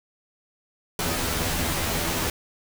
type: noise with comb filter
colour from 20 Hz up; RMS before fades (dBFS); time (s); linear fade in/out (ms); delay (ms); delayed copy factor
pink; -26; 0.99-2.3; 2; 12; +0.75
effects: none